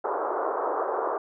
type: band-pass noise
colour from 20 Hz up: pink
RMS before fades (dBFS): -28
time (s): 0.04-1.18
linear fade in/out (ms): 5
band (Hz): 370 to 1300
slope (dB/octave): 48
effects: none